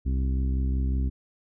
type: harmonic tone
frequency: 65.41 Hz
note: C2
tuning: in tune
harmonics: 1 / 2 / 3 / 4 / 5 / 6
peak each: -23 / -34 / -37 / -36 / -46 / -48 dBFS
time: 0.05-1.1 s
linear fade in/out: 20 ms
effects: none